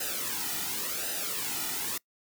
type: noise with flanger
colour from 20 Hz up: white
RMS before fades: -33 dBFS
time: 0-1.98 s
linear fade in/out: 5 ms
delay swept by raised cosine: 0.89 to 1.87 ms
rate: 0.91 Hz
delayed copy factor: -0.75
effects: noise-tail reverb RT60 0.1 s tail -23 dB re dry